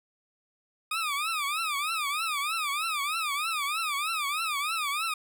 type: tone with vibrato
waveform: 20% pulse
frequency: 1225 Hz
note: D#6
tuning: 27 cents flat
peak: -23 dBFS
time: 0.91-5.14 s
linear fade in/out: 5 ms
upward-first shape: triangle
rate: 3.2 Hz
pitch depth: 190 cents each way
effects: none